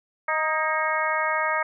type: harmonic tone with a mistuned harmonic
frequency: 312 Hz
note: D#4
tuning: 5 cents sharp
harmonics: 2 / 3 / 4 / 5 / 6 / 7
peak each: -29 / -28 / -27 / -30 / -30 / -30 dBFS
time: 0.28-1.63 s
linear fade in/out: 5 ms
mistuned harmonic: 5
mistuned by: +54 cents
effects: none